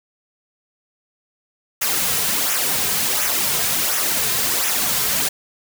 white noise with flanger, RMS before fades -20 dBFS, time 1.81-5.29 s, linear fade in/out 10 ms, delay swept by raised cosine 0.22 to 3.52 ms, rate 1.4 Hz, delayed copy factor -0.6, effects none

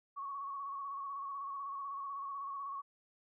sine tone with vibrato, 1110 Hz, C#6, 2 cents sharp, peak -39 dBFS, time 0.16-2.82 s, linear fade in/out 20 ms, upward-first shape square, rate 16 Hz, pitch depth 31 cents each way, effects none

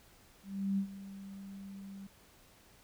sine tone with ADSR envelope, 196 Hz, G3, in tune, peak -28 dBFS, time 0.43-2.07 s, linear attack 350 ms, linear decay 87 ms, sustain -16 dB, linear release 5 ms, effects pink hiss -62 dBFS RMS until 2.83 s

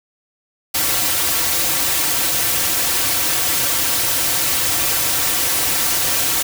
white noise with comb filter, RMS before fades -18 dBFS, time 0.74-6.43 s, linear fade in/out 10 ms, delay 4.8 ms, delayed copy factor -0.75, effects none

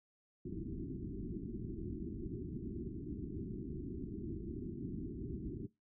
white low-pass noise, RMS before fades -43 dBFS, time 0.45-5.67 s, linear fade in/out 10 ms, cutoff 380 Hz, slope 96 dB/octave, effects noise-tail reverb RT60 0.2 s tail -20 dB re dry

